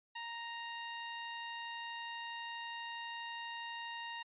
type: tone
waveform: 15% pulse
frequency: 932.3 Hz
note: A#5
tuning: in tune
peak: -35 dBFS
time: 0.15-4.23 s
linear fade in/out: 10 ms
effects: resampled to 8000 Hz